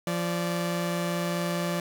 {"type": "tone pair together", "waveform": "sawtooth", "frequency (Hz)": [172.78, 583], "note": ["F3", "D5"], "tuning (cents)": [-18, -13], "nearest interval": "octave + major sixth", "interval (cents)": 2105, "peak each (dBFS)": [-24, -28], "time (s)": [0.07, 1.8], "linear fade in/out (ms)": 2, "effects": []}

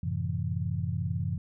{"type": "chord", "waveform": "sine", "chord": "F# half-diminished seventh", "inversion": "none", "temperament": "just", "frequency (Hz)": [92.5, 111, 133.2, 166.5], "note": ["F#2", "A2", "C3", "E3"], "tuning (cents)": [0, 16, 31, 18], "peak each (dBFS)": [-32, -35, -34, -34], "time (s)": [0.03, 1.38], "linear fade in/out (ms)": 5, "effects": []}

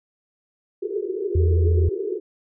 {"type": "band-pass noise", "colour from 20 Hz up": "pink", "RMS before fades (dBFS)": -27, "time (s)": [0.82, 2.2], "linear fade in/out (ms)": 10, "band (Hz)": [360, 440], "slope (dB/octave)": 96}
{"type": "tone", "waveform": "sine", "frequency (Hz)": 84, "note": "E2", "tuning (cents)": 33, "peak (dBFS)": -15, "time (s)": [1.35, 1.89], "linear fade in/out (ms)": 5}
{"effects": []}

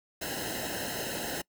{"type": "noise with comb filter", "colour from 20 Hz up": "pink", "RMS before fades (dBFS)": -35, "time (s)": [0.21, 1.42], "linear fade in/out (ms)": 10, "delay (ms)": 0.86, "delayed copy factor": -0.95, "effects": ["noise-tail reverb RT60 0.1 s tail -24 dB re dry"]}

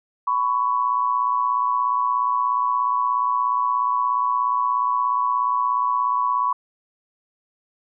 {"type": "tone pair together", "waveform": "sine", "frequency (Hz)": [999.1, 1116], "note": ["B5", "C#6"], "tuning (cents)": [20, 11], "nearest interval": "major second", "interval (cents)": 191, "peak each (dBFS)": [-21, -21], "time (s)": [0.27, 6.53], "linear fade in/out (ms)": 5, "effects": []}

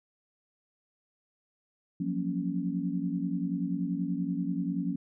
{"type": "chord", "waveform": "sine", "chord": "Gb major seventh", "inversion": "third", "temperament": "equal", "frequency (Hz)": [174.61, 185, 233.1, 277.2], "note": ["F3", "Gb3", "Bb3", "Db4"], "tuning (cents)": [0, 0, 0, 0], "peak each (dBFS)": [-33, -34, -37, -33], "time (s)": [2, 4.96], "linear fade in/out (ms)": 5, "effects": []}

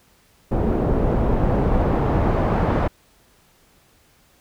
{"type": "noise with low-pass filter sweep", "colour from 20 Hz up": "pink", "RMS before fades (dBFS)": -19, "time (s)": [0.51, 2.88], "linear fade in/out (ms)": 10, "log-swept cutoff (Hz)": [530, 1000], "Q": 0.83, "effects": ["pink hiss -57 dBFS RMS until 4.4 s"]}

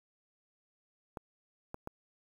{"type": "clicks", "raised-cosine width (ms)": 1, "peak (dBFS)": -26, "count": 3, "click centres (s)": [1.172, 1.744, 1.874], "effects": ["9-bit"]}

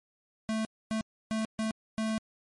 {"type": "tone bursts at uneven times", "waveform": "square", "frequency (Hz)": 220, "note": "A3", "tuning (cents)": 0, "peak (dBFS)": -29, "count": 5, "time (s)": [[0.49, 0.65], [0.91, 1.01], [1.31, 1.45], [1.59, 1.71], [1.98, 2.18]], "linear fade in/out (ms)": 0, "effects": ["MP3 48 kbps"]}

